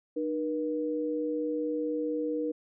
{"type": "tone pair together", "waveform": "sine", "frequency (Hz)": [304.3, 480], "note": ["D#4", "B4"], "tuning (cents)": [-38, -49], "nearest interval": "minor sixth", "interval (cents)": 789, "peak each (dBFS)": [-31, -31], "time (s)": [0.16, 2.52], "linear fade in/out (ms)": 10, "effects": []}